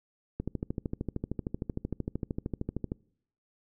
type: click train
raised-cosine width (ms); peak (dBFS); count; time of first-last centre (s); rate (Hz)
3; -19; 34; 0.4-2.919; 13.1
effects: noise-tail reverb RT60 0.7 s tail -26 dB re dry